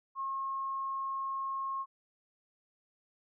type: tone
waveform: sine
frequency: 1080 Hz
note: C#6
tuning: 45 cents flat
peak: -33 dBFS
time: 0.15-1.86 s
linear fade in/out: 50 ms
effects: none